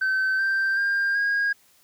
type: tone with pitch steps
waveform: sine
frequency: 1537 / 1568.4 / 1600.4 / 1633.1 Hz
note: G6 / G6 / G6 / G#6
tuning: -35 / 0 / +35 / -30 cents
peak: -18 dBFS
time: 0.01-1.53 s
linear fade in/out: 10 ms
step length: 380 ms
effects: tanh soft clip ceiling -19 dBFS + white hiss -59 dBFS RMS until 1.83 s